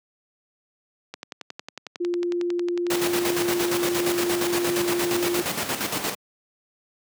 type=click train; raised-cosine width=0.2 ms; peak=-17 dBFS; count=38; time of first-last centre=1.14-4.504 s; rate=11 Hz
type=tone; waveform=sine; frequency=349.2 Hz; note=F4; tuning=in tune; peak=-22 dBFS; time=2-5.42 s; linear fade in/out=10 ms
type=noise with tremolo; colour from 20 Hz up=pink; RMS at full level=-24 dBFS; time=2.9-6.15 s; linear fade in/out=5 ms; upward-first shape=square; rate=8.6 Hz; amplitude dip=55%
effects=high-pass 200 Hz 12 dB/octave